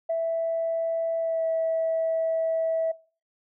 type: tone with pitch glide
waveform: sine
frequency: 659.3 to 651 Hz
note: E5 to E5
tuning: 0 to -22 cents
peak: -22 dBFS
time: 0.09-2.92 s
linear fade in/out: 10 ms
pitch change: -22 cents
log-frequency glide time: 1.19-1.45 s
effects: noise-tail reverb RT60 0.4 s tail -22 dB re dry + tanh soft clip ceiling -18 dBFS